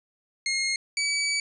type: tone pair in turn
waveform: 20% pulse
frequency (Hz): 2145 / 2287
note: C7 / D7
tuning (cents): +42 / -47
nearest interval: minor second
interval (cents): 111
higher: second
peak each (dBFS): -19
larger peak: neither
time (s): 0.46-0.76 / 0.97-1.4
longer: second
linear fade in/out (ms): 2
effects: resampled to 24000 Hz